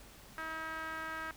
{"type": "tone with band-pass filter", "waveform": "sawtooth", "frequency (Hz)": 319.5, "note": "D#4", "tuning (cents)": 46, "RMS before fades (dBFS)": -41, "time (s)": [0.38, 1.31], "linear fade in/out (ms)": 0, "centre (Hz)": 1500, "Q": 3.5, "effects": ["added 50 Hz sine -61 dBFS peak until 1.36 s", "pink hiss -56 dBFS RMS until 1.36 s"]}